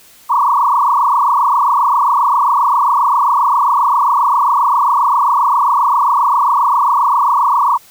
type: tone with frequency modulation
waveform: sine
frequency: 1046.5 Hz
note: C6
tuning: in tune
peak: -9 dBFS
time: 0.29-7.78 s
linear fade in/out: 20 ms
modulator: 27.5 Hz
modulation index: 4.5
effects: white hiss -44 dBFS RMS until 7.9 s